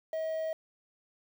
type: tone with quantisation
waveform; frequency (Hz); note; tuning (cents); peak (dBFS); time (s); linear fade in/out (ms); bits
triangle; 637; D#5; +41; -29; 0.13-0.53; 2; 9
effects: none